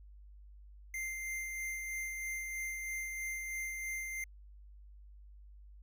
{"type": "tone with tremolo", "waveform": "square", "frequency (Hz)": 2093, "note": "C7", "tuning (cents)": 0, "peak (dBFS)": -37, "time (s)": [0.94, 4.24], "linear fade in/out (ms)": 2, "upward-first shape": "sine", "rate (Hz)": 3.1, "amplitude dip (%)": 30, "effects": ["added 50 Hz sine -52 dBFS peak until 5.82 s"]}